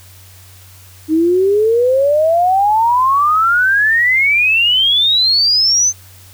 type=exponential sweep; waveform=sine; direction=up; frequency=307.2 to 6272 Hz; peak=-9 dBFS; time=1.08-5.93 s; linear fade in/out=50 ms; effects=added 93 Hz sine -40 dBFS peak until 6.33 s + white hiss -43 dBFS RMS until 6.33 s

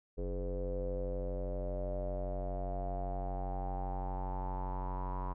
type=tone with low-pass filter sweep; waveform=square; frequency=46.25 Hz; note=F#1; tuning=in tune; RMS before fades=-37 dBFS; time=0.17-5.34 s; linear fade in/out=20 ms; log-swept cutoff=460 to 1000 Hz; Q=9; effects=none

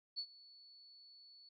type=tone with ADSR envelope; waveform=sine; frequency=4435 Hz; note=C#8; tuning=in tune; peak=-37 dBFS; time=0.16-1.49 s; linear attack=27 ms; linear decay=70 ms; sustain=-21 dB; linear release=4 ms; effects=none

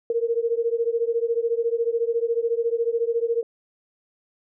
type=beating tone pair; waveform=sine; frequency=458.9 / 472.9 Hz; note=A#4 / A#4; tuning=-27 / +25 cents; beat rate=14 Hz; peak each=-23 / -24 dBFS; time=0.1-3.43 s; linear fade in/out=2 ms; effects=none

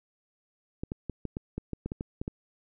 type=clicks; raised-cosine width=3 ms; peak=-20 dBFS; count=12; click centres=0.835 / 0.919 / 1.097 / 1.253 / 1.369 / 1.58 / 1.733 / 1.86 / 1.919 / 2.009 / 2.215 / 2.279 s; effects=none

